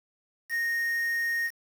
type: tone with quantisation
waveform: triangle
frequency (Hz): 1857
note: A#6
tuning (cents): -7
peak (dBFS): -24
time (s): 0.49-1.51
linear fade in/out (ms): 50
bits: 7
effects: none